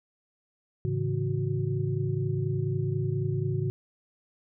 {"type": "tone cluster", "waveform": "sine", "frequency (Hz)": [106.9, 137.2, 161.3, 369.1], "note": ["A2", "C#3", "E3", "F#4"], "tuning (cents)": [-49, -17, -37, -4], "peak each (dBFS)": [-30, -29, -34, -34], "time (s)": [0.85, 3.7], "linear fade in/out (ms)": 0, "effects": []}